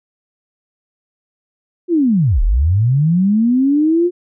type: linear two-way sweep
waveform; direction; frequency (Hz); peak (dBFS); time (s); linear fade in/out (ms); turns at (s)
sine; down then up; 363.9 to 33.42 to 359.8; -10; 1.88-4.11; 50; 2.42
effects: none